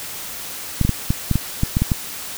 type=clicks; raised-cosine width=5 ms; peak=-4 dBFS; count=10; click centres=0.813 / 0.85 / 0.893 / 1.105 / 1.313 / 1.356 / 1.634 / 1.769 / 1.82 / 1.918 s; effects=white hiss -31 dBFS RMS until 2.37 s